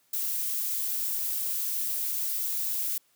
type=noise; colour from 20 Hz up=violet; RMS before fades=-30 dBFS; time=0.13-2.98 s; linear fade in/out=5 ms; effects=white hiss -67 dBFS RMS until 3.15 s + high-pass 100 Hz 12 dB/octave